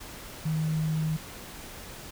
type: tone in noise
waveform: sine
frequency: 157.3 Hz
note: D#3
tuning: 19 cents sharp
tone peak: -25 dBFS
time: 0.45-1.17 s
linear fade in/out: 10 ms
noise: pink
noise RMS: -43 dBFS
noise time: 0-2.11 s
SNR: +15 dB
effects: none